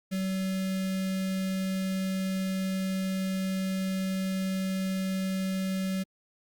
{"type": "tone with notch filter", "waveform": "square", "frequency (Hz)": 189.8, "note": "F#3", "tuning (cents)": 44, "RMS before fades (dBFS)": -30, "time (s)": [0.11, 6.04], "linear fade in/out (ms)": 20, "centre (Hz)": 930, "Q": 0.94, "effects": ["Opus 48 kbps"]}